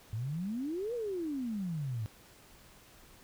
sine exponential two-way sweep, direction up then down, 103.83 to 493.9 to 103.83 Hz, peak -33 dBFS, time 0.13-2.06 s, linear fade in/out 0 ms, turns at 0.94 s, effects pink hiss -58 dBFS RMS until 3.23 s

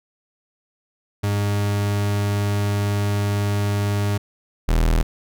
40% pulse tone pair in turn, 102 / 40.39 Hz, G#2 / E1, -31 / -35 cents, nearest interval octave + major third, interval 1604 cents, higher first, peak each -18 / -14 dBFS, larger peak second, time 1.23-4.18 / 4.68-5.03 s, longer first, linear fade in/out 10 ms, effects none

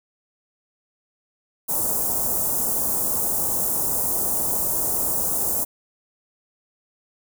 white band-stop noise, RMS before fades -23 dBFS, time 1.68-5.65 s, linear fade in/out 20 ms, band 960 to 7700 Hz, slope 24 dB/octave, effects none

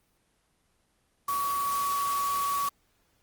sine tone in noise, 1130 Hz, C#6, 33 cents sharp, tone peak -26 dBFS, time 1.28-2.69 s, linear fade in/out 5 ms, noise white, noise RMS -37 dBFS, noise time 1.28-2.69 s, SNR +8 dB, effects pink hiss -70 dBFS RMS until 3.22 s + Opus 24 kbps

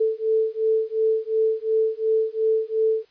sine beating tone pair, 440 / 442.8 Hz, A4 / A4, 0 / +11 cents, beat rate 2.8 Hz, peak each -22 dBFS, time 0-3.05 s, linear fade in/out 10 ms, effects white hiss -60 dBFS RMS until 3.1 s + resampled to 11025 Hz

